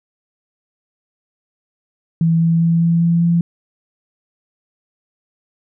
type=tone with pitch steps; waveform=sine; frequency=164.81 / 165.86 / 166.92 / 167.98 / 169.05 / 170.13 Hz; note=E3 / E3 / E3 / E3 / E3 / F3; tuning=0 / +11 / +22 / +33 / +44 / -45 cents; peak=-11 dBFS; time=2.21-3.41 s; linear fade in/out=2 ms; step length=200 ms; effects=none